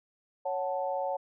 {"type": "chord", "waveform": "sine", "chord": "F# minor", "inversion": "second", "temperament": "equal", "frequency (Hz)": [554.4, 740, 880], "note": ["C#5", "F#5", "A5"], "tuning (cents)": [0, 0, 0], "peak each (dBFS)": [-32, -34, -35], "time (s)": [0.45, 1.17], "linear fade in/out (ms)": 10, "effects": []}